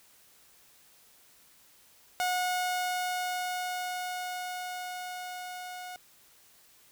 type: tone with level ramp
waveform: sawtooth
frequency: 727 Hz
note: F#5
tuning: 31 cents flat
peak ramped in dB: -23 to -36 dBFS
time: 2.2-5.96 s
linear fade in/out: 0 ms
effects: white hiss -60 dBFS RMS until 6.91 s